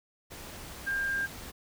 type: tone in noise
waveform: sine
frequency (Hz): 1600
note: G6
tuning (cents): +35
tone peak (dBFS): -28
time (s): 0.86-1.27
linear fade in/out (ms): 20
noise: pink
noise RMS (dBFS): -44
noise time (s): 0.3-1.52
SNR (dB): +13
effects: none